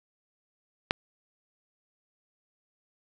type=click; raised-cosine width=0.3 ms; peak=-7 dBFS; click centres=0.909 s; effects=7-bit